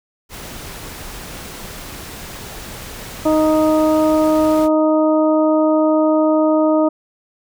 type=noise; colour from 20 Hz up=pink; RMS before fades=-32 dBFS; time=0.29-4.69 s; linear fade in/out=50 ms
type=harmonic tone; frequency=311.1 Hz; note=D#4; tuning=in tune; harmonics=1 / 2 / 3 / 4; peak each=-14 / -15 / -24 / -25 dBFS; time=3.25-6.89 s; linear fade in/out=10 ms
effects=none